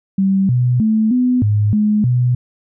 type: tone with pitch steps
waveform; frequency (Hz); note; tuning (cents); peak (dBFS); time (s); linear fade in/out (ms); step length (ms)
sine; 193.4 / 124 / 218.5 / 250 / 104.6 / 210.9 / 123.8; G3 / B2 / A3 / B3 / G#2 / G#3 / B2; -23 / +7 / -12 / +21 / +13 / +27 / +5; -11; 0.18-2.35; 5; 310
effects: none